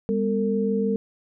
sine tone cluster, 201.8 / 248.1 / 453.1 Hz, G#3 / B3 / A#4, -49 / +8 / -49 cents, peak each -23 / -31 / -24 dBFS, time 0.09-0.96 s, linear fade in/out 0 ms, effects none

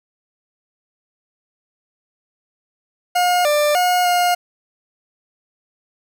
40% pulse tone with pitch steps, 715 / 593 / 720 / 711 Hz, F5 / D5 / F#5 / F5, +41 / +17 / -47 / +31 cents, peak -13 dBFS, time 3.15-4.35 s, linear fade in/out 10 ms, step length 300 ms, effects 8-bit

